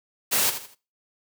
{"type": "noise with echo", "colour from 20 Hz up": "white", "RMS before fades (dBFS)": -22, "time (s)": [0.31, 0.51], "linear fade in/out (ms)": 20, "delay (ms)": 81, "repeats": 3, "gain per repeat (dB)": -10, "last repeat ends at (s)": 0.753, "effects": ["noise-tail reverb RT60 0.3 s tail -19 dB re dry", "high-pass 150 Hz 12 dB/octave"]}